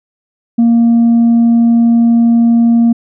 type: tone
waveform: sine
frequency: 233.1 Hz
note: A#3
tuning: in tune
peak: -3 dBFS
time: 0.58-2.93 s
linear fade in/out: 10 ms
effects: tanh soft clip ceiling -4 dBFS